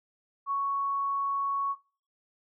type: tone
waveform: sine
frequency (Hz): 1111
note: C#6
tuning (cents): +4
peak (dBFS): -26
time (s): 0.46-1.76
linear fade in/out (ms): 50
effects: noise-tail reverb RT60 0.4 s tail -21 dB re dry